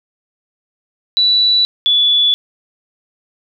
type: tone pair in turn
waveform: sine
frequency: 3951 / 3438 Hz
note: B7 / A7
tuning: 0 / -41 cents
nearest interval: major second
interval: 241 cents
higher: first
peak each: -9 dBFS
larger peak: neither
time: 1.17-1.65 / 1.86-2.34 s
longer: neither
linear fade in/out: 0 ms
effects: none